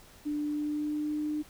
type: tone with pitch glide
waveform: sine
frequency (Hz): 296 to 301.7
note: D4 to D4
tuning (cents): +14 to +47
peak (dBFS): -29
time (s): 0.25-1.43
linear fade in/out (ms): 20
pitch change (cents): +33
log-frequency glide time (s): 0.36-1.3
effects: pink hiss -55 dBFS RMS until 1.49 s